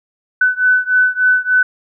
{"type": "beating tone pair", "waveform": "sine", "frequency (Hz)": [1501, 1504.4], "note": ["F#6", "F#6"], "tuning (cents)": [24, 28], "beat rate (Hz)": 3.4, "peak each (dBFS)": [-13, -14], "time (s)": [0.41, 1.63], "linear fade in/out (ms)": 5, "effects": []}